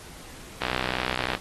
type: click train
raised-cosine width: 0.3 ms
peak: -10 dBFS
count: 47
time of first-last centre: 0.62-1.35 s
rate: 63 Hz
effects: pink hiss -45 dBFS RMS until 1.4 s + AAC 32 kbps